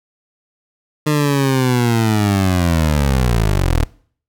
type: linear sweep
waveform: 20% pulse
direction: down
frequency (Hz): 152.4 to 36.71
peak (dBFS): -8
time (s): 1.06-3.85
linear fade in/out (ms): 10
effects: noise-tail reverb RT60 0.5 s tail -22 dB re dry